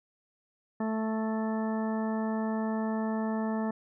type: harmonic tone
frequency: 220 Hz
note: A3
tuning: in tune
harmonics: 1 / 2 / 3 / 4 / 5 / 6 / 8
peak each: -29 / -38 / -38 / -39 / -45 / -47 / -46 dBFS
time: 0.8-3.71 s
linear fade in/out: 5 ms
effects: none